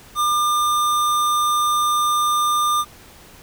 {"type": "tone", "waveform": "square", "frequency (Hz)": 1200, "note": "D6", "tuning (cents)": 37, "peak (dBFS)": -17, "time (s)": [0.15, 2.85], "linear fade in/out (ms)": 50, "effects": ["pink hiss -45 dBFS RMS until 3.42 s"]}